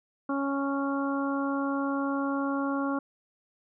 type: harmonic tone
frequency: 277.2 Hz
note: C#4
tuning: in tune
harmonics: 1 / 2 / 3 / 4 / 5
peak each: -28 / -35 / -38 / -35 / -37 dBFS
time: 0.29-2.99 s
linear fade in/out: 5 ms
effects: none